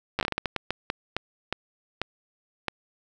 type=slowing click train; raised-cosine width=0.3 ms; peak=-10 dBFS; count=16; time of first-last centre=0.19-2.683 s; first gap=9 ms; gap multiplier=1.36; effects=none